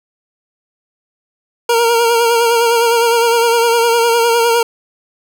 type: tone with vibrato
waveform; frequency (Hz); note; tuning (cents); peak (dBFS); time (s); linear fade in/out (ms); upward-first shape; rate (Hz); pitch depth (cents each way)
25% pulse; 466.2; A#4; 0; -6; 1.69-4.63; 5; sine; 9.8; 36
effects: none

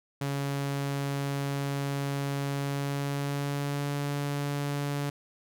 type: tone with pitch glide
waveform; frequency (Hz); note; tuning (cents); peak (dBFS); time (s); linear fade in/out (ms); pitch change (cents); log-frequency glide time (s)
sawtooth; 140.1 to 143.13; C#3 to D3; +19 to -44; -25; 0.21-5.1; 5; +37; 2.55-3.94
effects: none

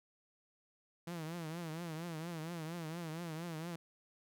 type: tone with vibrato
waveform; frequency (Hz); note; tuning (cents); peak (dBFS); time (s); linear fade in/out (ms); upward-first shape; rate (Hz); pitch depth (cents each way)
sawtooth; 164.81; E3; 0; -37; 1.07-3.76; 5; triangle; 4.3; 130
effects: none

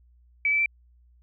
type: tone with pitch steps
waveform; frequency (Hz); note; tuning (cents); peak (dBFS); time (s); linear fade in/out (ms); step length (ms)
sine; 2293 / 2316 / 2338; D7 / D7 / D7; -42 / -25 / -8; -20; 0.45-0.66; 2; 70
effects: added 60 Hz sine -55 dBFS peak until 1.22 s

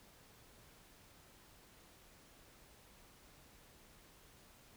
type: silence
effects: pink hiss -63 dBFS RMS until 4.76 s

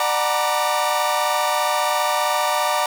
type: tone cluster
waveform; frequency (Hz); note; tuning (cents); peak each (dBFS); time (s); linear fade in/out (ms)
40% pulse; 599 / 742 / 909 / 964 / 1175; D5 / F#5 / A#5 / B5 / D6; +34 / +5 / -44 / -42 / +1; -24; 0-2.86; 2
effects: none

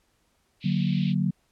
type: band-pass noise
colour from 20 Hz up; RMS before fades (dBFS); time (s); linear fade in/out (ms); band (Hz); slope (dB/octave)
white; -43; 0.6-1.15; 50; 2200 to 4100; 48
type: chord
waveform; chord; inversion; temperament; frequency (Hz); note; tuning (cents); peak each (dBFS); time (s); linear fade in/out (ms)
sine; D augmented; none; equal; 146.83 / 185 / 233.1; D3 / F#3 / A#3; 0 / 0 / 0; -26 / -24 / -30; 0.64-1.31; 10
effects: pink hiss -69 dBFS RMS until 1.51 s + low-pass 12000 Hz 12 dB/octave

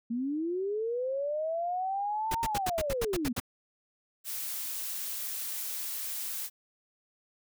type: linear two-way sweep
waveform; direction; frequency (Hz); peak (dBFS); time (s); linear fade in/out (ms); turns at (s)
sine; up then down; 225.2 to 927 to 225.2; -29; 0.1-3.33; 10; 2.42
type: noise bursts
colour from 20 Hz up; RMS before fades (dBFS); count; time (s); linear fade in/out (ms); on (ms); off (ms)
pink; -33; 10; 2.31-3.401; 5; 38; 79
type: noise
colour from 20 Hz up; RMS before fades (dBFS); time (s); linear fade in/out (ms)
blue; -36; 4.24-6.5; 50
effects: none

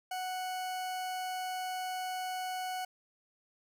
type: tone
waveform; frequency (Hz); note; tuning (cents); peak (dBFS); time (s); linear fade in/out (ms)
40% pulse; 740; F#5; 0; -34; 0.11-2.85; 5
effects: none

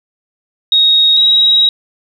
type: tone pair in turn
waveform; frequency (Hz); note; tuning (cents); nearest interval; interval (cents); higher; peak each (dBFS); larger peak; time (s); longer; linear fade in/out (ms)
sine; 3759 / 3820; A#7 / A#7; +14 / +42; unison; 28; second; -6; neither; 0.72-1.17 / 1.17-1.69; second; 2
effects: 7-bit

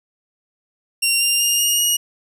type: tone with pitch steps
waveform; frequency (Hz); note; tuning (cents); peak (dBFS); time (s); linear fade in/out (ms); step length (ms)
15% pulse; 2760 / 2790 / 2821 / 2852 / 2884; F7 / F7 / F7 / F7 / F#7; -21 / -2 / +17 / +36 / -45; -8; 1.02-1.97; 10; 190
effects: none

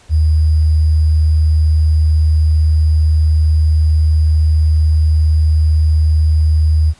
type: tone with sample-and-hold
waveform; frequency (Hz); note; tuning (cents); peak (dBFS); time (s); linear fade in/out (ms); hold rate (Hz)
sine; 77.78; D#2; 0; -8; 0.09-6.94; 50; 4900
effects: pink hiss -47 dBFS RMS until 6.99 s + resampled to 22050 Hz

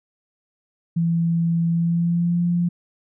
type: tone with pitch glide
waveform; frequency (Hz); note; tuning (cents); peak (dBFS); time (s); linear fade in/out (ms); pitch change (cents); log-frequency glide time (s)
sine; 167.6 to 173.61; E3 to F3; +29 to -10; -17; 0.96-2.69; 10; +61; 1.7-2.43
effects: none

